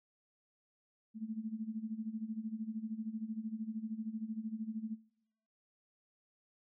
sine tone with tremolo, 220 Hz, A3, in tune, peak -35 dBFS, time 1.14-4.98 s, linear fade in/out 50 ms, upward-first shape sine, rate 13 Hz, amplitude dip 85%, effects noise-tail reverb RT60 0.8 s tail -24 dB re dry

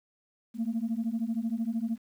sine beating tone pair, 221.2 / 234.2 Hz, A3 / A#3, +9 / +8 cents, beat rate 13 Hz, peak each -30 dBFS, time 0.54-1.98 s, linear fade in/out 50 ms, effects tanh soft clip ceiling -23 dBFS + 10-bit

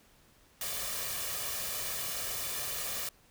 white noise with comb filter, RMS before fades -36 dBFS, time 0.61-3.09 s, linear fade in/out 2 ms, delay 1.7 ms, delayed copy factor +0.55, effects pink hiss -63 dBFS RMS until 3.3 s

